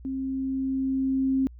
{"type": "tone with level ramp", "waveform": "sine", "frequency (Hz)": 265.9, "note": "C4", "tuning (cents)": 28, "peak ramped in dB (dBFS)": [-28, -20], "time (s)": [0.05, 1.47], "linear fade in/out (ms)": 0, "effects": ["added 60 Hz sine -43 dBFS peak until 1.59 s"]}